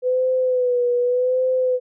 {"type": "tone with vibrato", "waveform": "sine", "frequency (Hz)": 500, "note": "B4", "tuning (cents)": 21, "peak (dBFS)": -16, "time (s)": [0.02, 1.8], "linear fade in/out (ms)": 50, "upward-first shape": "sine", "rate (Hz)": 0.85, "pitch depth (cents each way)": 49, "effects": []}